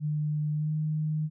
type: tone with pitch glide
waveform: sine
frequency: 150.8 to 154.24 Hz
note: D3 to D#3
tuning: +46 to -15 cents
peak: -26 dBFS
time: 0-1.3 s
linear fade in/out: 50 ms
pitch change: +39 cents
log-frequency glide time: 0.54-0.72 s
effects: none